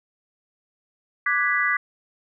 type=chord; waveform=sine; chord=G# half-diminished seventh; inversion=second; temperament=equal; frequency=1174.7 / 1480 / 1661.2 / 1975.5 Hz; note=D6 / F#6 / G#6 / B6; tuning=0 / 0 / 0 / 0 cents; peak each=-26 / -28 / -25 / -22 dBFS; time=1.26-1.77 s; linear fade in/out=5 ms; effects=none